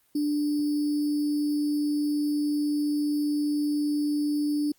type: tone with sample-and-hold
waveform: sine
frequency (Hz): 295.1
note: D4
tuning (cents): +8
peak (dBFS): -23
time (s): 0.15-4.72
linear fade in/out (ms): 5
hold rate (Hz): 4900
effects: white hiss -66 dBFS RMS until 4.78 s + Opus 32 kbps